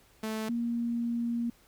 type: tone pair in turn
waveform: sawtooth / sine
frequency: 218.7 / 235.3 Hz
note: A3 / A#3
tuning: -10 / +16 cents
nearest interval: minor second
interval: 126 cents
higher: second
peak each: -28 dBFS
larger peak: neither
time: 0.23-0.49 / 0.49-1.5 s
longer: second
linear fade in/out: 5 ms
effects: pink hiss -62 dBFS RMS until 1.67 s